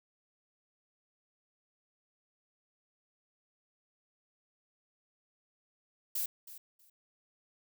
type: noise with echo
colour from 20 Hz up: violet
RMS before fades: -34 dBFS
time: 6.15-6.26 s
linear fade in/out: 5 ms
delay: 320 ms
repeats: 2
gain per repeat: -15 dB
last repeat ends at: 6.9 s
effects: none